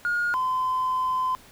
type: tone pair in turn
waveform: triangle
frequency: 1430 / 1024.6 Hz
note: F6 / C6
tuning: +41 / -37 cents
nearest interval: tritone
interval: 578 cents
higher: first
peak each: -19 dBFS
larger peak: neither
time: 0.05-0.34 / 0.34-1.35 s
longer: second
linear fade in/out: 0 ms
effects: tanh soft clip ceiling -19 dBFS + pink hiss -51 dBFS RMS until 1.51 s